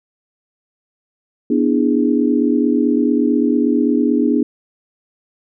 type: chord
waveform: sine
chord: E dominant seventh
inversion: second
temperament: equal with one note detuned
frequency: 244.8 / 293.7 / 329.6 / 415.3 Hz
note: B3 / D4 / E4 / G#4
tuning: -15 / 0 / 0 / 0 cents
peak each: -16 / -16 / -21 / -21 dBFS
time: 1.5-4.43 s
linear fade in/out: 5 ms
effects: none